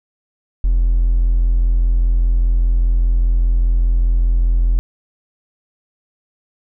triangle tone with hard clipping, 42.49 Hz, F1, 47 cents flat, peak -11 dBFS, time 0.64-4.79 s, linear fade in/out 0 ms, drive 3 dB, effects none

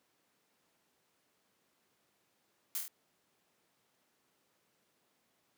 blue noise with echo, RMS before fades -36 dBFS, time 2.75-2.78 s, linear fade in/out 0 ms, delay 25 ms, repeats 4, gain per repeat -3 dB, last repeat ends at 2.88 s, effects pink hiss -75 dBFS RMS until 5.57 s + high-pass 200 Hz 12 dB/octave

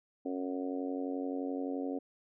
harmonic tone, 91.6 Hz, F#2, 17 cents flat, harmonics 3 / 4 / 5 / 6 / 7 / 8, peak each -35 / -44 / -41 / -44 / -49 / -47 dBFS, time 0.25-1.99 s, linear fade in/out 10 ms, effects none

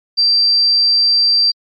sine tone, 4699 Hz, D8, in tune, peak -9 dBFS, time 0.17-1.52 s, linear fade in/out 20 ms, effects MP3 32 kbps

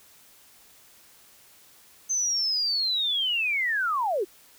sine linear sweep, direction down, 6272 to 334.1 Hz, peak -23 dBFS, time 2.09-4.25 s, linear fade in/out 20 ms, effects white hiss -55 dBFS RMS until 4.58 s

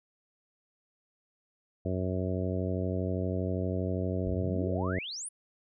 harmonic tone, 92.5 Hz, F#2, in tune, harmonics 1 / 2 / 3 / 4 / 5 / 6 / 7, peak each -32 / -35 / -37 / -38 / -39 / -40 / -40 dBFS, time 1.85-4.99 s, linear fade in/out 5 ms
sine exponential sweep, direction up, 43.65 to 10420 Hz, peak -36 dBFS, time 4.25-5.29 s, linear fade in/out 10 ms
effects none

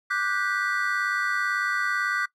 triangle chord, G major seventh, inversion second, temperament just, 1176 / 1470 / 1568 / 1960 Hz, D6 / F#6 / G6 / B6, +2 / -12 / 0 / -14 cents, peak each -28 / -26 / -28 / -28 dBFS, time 0.1-2.26 s, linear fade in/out 10 ms, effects noise-tail reverb RT60 0.1 s tail -20 dB re dry

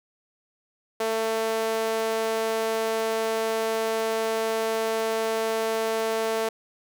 sawtooth tone with high-pass filter, 223 Hz, A3, 23 cents sharp, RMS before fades -26 dBFS, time 1-6.49 s, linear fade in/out 5 ms, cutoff 510 Hz, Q 2.4, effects none

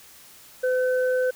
sine tone pair together, 508.2 / 1523 Hz, B4 / F#6, +49 / +50 cents, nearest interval octave + perfect fifth, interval 1901 cents, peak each -20 / -30 dBFS, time 0.63-1.31 s, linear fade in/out 10 ms, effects white hiss -49 dBFS RMS until 1.35 s

